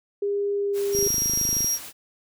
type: tone with pitch glide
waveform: sine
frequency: 404.3 to 401.7 Hz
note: G#4 to G4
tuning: -46 to +42 cents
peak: -22 dBFS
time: 0.22-1.08 s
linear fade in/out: 5 ms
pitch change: -12 cents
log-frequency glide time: 0.54-0.76 s
type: noise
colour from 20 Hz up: white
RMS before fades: -39 dBFS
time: 0.73-1.93 s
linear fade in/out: 50 ms
type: tone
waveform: 35% pulse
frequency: 5650 Hz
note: F8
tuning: 19 cents sharp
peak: -19 dBFS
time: 0.92-1.79 s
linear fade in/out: 50 ms
type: click train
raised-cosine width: 3 ms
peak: -21 dBFS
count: 19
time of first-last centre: 0.95-1.645 s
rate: 25.9 Hz
effects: none